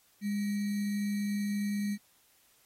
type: tone with sample-and-hold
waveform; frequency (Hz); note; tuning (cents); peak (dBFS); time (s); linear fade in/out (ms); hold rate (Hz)
sine; 204.1; G#3; -30; -29; 0.21-1.98; 50; 2100
effects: white hiss -66 dBFS RMS until 2.65 s + AAC 48 kbps